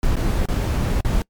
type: noise with dropouts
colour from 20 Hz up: brown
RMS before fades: -19 dBFS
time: 0.03-1.22 s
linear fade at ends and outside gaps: 1 ms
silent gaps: 0.156-0.166 / 0.457-0.486 / 1.007-1.048 s
effects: noise-tail reverb RT60 0.1 s tail -24 dB re dry + MP3 96 kbps